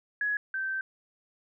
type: tone pair in turn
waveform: sine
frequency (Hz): 1678 / 1553.9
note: G#6 / G6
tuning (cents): +17 / -16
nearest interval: minor second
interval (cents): 133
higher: first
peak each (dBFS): -26 / -29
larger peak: first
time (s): 0.21-0.37 / 0.54-0.81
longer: second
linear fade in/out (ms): 2
effects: none